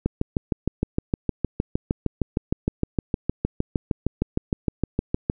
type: click train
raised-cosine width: 3 ms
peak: -8 dBFS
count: 35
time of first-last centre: 0.06-5.299 s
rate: 6.49 Hz
effects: none